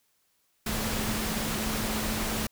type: tone in noise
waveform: sine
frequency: 217.2 Hz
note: A3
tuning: 22 cents flat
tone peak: -34 dBFS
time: 0.66-2.47 s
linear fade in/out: 5 ms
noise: pink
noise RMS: -31 dBFS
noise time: 0.66-2.47 s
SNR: -6 dB
effects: white hiss -71 dBFS RMS until 2.51 s